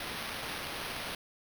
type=noise with sample-and-hold; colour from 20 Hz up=white; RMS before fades=-39 dBFS; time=0-1.15 s; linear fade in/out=2 ms; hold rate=7350 Hz; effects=none